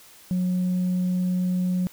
sine tone, 181.8 Hz, F#3, 30 cents flat, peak -19 dBFS, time 0.31-1.87 s, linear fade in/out 0 ms, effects tanh soft clip ceiling -19 dBFS + white hiss -50 dBFS RMS until 1.92 s

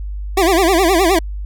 25% pulse tone with vibrato, 357.8 Hz, F4, 42 cents sharp, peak -7 dBFS, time 0.37-1.19 s, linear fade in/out 5 ms, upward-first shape sine, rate 9.6 Hz, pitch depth 180 cents each way, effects added 50 Hz sine -22 dBFS peak until 1.45 s

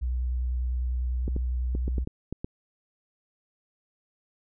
sine tone with vibrato, 62 Hz, B1, 7 cents sharp, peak -25 dBFS, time 0.01-2.05 s, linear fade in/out 20 ms, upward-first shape sine, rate 10 Hz, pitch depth 20 cents each way
clicks, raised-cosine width 3 ms, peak -19 dBFS, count 8, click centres 1.28 / 1.364 / 1.751 / 1.88 / 1.982 / 2.074 / 2.326 / 2.445 s
effects none

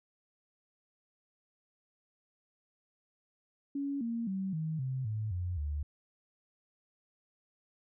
sine tone with pitch steps, 280.4 / 231.7 / 191.52 / 158.28 / 130.81 / 108.11 / 89.35 / 73.84 Hz, C#4 / A#3 / G3 / D#3 / C3 / A2 / F2 / D2, +20 / -10 / -40 / +30 / 0 / -30 / +40 / +10 cents, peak -32 dBFS, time 3.75-5.83 s, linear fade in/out 5 ms, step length 260 ms, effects none

